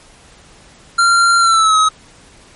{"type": "tone with pitch glide", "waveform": "square", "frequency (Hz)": [1381, 1273.7], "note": ["F6", "D#6"], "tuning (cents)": [-20, 40], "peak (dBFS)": -9, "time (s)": [0.98, 1.89], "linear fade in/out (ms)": 10, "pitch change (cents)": -140, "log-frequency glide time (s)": [1.39, 1.76], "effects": ["pink hiss -44 dBFS RMS until 2.55 s", "MP3 48 kbps"]}